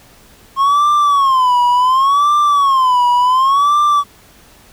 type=tone with vibrato; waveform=triangle; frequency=1073 Hz; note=C6; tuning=43 cents sharp; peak=-7 dBFS; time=0.56-4.04 s; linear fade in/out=50 ms; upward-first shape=sine; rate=0.69 Hz; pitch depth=170 cents each way; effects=pink hiss -45 dBFS RMS until 4.72 s